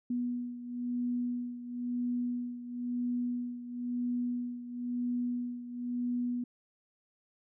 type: beating tone pair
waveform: sine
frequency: 243.8 / 244.79 Hz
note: B3 / B3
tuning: -22 / -15 cents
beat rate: 0.99 Hz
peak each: -33 / -38 dBFS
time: 0.1-6.44 s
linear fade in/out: 5 ms
effects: none